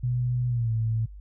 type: tone with pitch glide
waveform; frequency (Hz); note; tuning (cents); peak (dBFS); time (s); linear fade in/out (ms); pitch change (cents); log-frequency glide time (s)
sine; 123.47 to 112.57; B2 to A2; 0 to +40; -23; 0.03-1.06; 10; -160; 0.48-0.71
effects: noise-tail reverb RT60 0.1 s tail -26 dB re dry + added 50 Hz sine -40 dBFS peak until 1.2 s